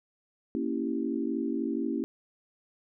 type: chord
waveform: sine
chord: A# diminished seventh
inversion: none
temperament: equal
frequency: 233.1 / 277.2 / 329.6 / 392 Hz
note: A#3 / C#4 / E4 / G4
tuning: 0 / 0 / 0 / 0 cents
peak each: -33 / -32 / -33 / -37 dBFS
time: 0.55-2.04 s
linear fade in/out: 0 ms
effects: none